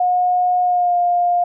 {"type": "tone with pitch glide", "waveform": "sine", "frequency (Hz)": [722, 705.1], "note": ["F#5", "F5"], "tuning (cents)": [-43, 16], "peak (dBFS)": -13, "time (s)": [0, 1.44], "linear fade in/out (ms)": 5, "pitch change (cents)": -41, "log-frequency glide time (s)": [0.62, 0.96], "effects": []}